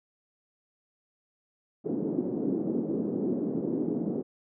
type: band-pass noise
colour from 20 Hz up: white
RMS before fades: -30 dBFS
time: 1.84-4.23 s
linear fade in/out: 20 ms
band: 200 to 350 Hz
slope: 24 dB/octave
effects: none